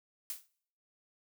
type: noise with exponential decay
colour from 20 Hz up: blue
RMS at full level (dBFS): -35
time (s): 0.3-0.47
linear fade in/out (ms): 1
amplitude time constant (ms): 36
effects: noise-tail reverb RT60 0.6 s tail -22 dB re dry